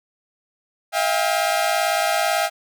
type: tone cluster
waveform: sawtooth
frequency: 644 / 702 / 800 Hz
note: E5 / F5 / G5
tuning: -41 / +9 / +35 cents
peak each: -19 dBFS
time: 0.92-2.5 s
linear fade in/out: 50 ms
effects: none